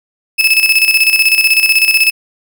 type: tone with tremolo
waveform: 35% pulse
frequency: 2606 Hz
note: E7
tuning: 20 cents flat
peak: -4 dBFS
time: 0.38-2.11 s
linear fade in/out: 20 ms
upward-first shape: square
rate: 16 Hz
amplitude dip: 60%
effects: none